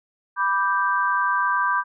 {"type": "chord", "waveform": "sine", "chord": "G major", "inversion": "first", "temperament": "equal", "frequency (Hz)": [987.8, 1174.7, 1568], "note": ["B5", "D6", "G6"], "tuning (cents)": [0, 0, 0], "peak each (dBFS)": -23, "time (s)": [0.36, 1.84], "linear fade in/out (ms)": 50, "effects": []}